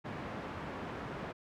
pink band-pass noise, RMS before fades -42 dBFS, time 0.04-1.33 s, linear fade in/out 20 ms, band 100 to 1700 Hz, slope 12 dB/octave, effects none

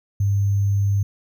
sine tone with sample-and-hold, 100 Hz, G2, 35 cents sharp, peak -16 dBFS, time 0.2-1.03 s, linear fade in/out 5 ms, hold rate 6300 Hz, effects none

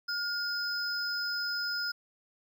triangle tone pair together, 1423 / 5071 Hz, F6 / D#8, +32 / +32 cents, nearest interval octave + minor seventh, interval 2200 cents, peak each -32 / -32 dBFS, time 0.08-1.92 s, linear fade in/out 10 ms, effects 11-bit

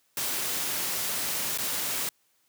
white noise with dropouts, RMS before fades -30 dBFS, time 0.17-2.09 s, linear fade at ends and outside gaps 2 ms, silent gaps 1.576-1.584 s, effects white hiss -69 dBFS RMS until 2.48 s + high-pass 100 Hz 12 dB/octave

